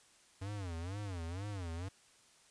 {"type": "tone with vibrato", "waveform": "square", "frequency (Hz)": 92.5, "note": "F#2", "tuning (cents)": 0, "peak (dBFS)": -40, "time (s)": [0.41, 1.89], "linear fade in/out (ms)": 10, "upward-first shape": "sine", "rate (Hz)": 2.1, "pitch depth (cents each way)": 210, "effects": ["white hiss -65 dBFS RMS until 2.5 s", "resampled to 22050 Hz"]}